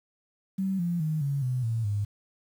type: tone with pitch steps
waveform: sine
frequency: 191.8 / 172.86 / 155.79 / 140.41 / 126.54 / 114.04 / 102.78 Hz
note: G3 / F3 / D#3 / C#3 / B2 / A#2 / G#2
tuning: -37 / -17 / +3 / +23 / +43 / -38 / -18 cents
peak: -25 dBFS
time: 0.58-2.05 s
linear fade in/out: 10 ms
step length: 210 ms
effects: 9-bit